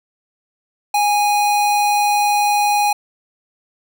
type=tone; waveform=square; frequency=826 Hz; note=G#5; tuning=10 cents flat; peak=-14 dBFS; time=0.94-2.93 s; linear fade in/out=5 ms; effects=none